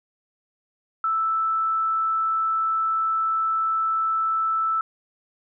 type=tone; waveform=sine; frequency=1318.5 Hz; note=E6; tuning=in tune; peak=-20 dBFS; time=1.04-4.81 s; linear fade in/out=2 ms; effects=none